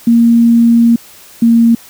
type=tone pair in turn; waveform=sine; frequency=233.1 / 231.5 Hz; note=A#3 / A#3; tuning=0 / -12 cents; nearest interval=unison; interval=12 cents; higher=first; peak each=-4 dBFS; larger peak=neither; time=0.07-0.96 / 1.42-1.75 s; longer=first; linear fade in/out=5 ms; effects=white hiss -38 dBFS RMS until 1.89 s